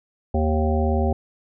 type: harmonic tone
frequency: 77.78 Hz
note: D#2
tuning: in tune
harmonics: 1 / 3 / 5 / 7 / 9 / 10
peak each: -20 / -25 / -27 / -28 / -30 / -30 dBFS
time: 0.34-1.13 s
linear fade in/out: 5 ms
effects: none